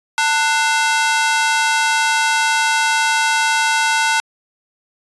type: ring-modulated tone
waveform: sawtooth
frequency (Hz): 1186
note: D6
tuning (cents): +17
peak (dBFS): -7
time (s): 0.18-4.2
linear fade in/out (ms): 0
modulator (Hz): 294
effects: resampled to 22050 Hz